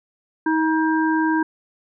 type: harmonic tone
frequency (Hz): 317.6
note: D#4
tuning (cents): +36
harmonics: 1 / 3 / 5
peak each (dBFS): -18 / -23 / -25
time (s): 0.46-1.43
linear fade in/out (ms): 5
effects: none